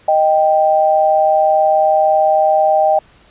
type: tone pair together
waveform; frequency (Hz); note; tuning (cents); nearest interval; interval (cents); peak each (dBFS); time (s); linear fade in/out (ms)
sine; 622.3 / 784.2; D#5 / G5; 0 / 0; major third; 400; -12; 0.08-2.99; 5
effects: pink hiss -48 dBFS RMS until 3.3 s + resampled to 8000 Hz